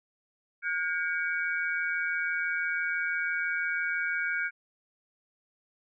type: tone cluster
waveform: sine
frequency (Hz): 1440 / 1606 / 2254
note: F#6 / G6 / C#7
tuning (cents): -47 / +41 / +28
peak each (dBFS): -32 / -31 / -33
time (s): 0.62-4.51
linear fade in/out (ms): 50
effects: none